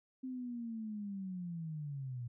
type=linear sweep; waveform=sine; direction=down; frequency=261.7 to 117.1 Hz; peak=-39 dBFS; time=0.23-2.28 s; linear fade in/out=10 ms; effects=none